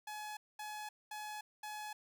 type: tone bursts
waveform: sawtooth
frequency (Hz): 847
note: G#5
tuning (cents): +34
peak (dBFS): -39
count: 4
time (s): 0.07-1.93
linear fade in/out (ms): 5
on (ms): 300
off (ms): 220
effects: none